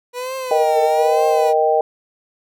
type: tone with vibrato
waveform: 30% pulse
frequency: 486.8 Hz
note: B4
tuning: 25 cents flat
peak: -21 dBFS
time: 0.13-1.54 s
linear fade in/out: 50 ms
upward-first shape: triangle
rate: 1.1 Hz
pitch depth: 150 cents each way
type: chord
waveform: sine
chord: Eb major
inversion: second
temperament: equal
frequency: 466.2 / 622.3 / 784 Hz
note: Bb4 / Eb5 / G5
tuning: 0 / 0 / 0 cents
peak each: -17 dBFS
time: 0.51-1.81 s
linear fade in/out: 2 ms
effects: none